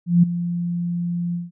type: tone with ADSR envelope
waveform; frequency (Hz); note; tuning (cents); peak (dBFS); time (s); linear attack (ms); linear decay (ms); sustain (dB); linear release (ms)
sine; 173.4; F3; -12; -8; 0.06-1.51; 170; 10; -13; 170
effects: none